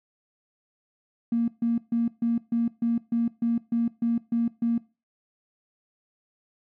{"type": "tone bursts", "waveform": "triangle", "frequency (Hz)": 233.1, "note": "A#3", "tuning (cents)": 0, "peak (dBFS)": -17, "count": 12, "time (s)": [1.32, 4.78], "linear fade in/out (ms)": 5, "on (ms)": 160, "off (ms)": 140, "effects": ["noise-tail reverb RT60 0.3 s tail -24 dB re dry", "tanh soft clip ceiling -19 dBFS"]}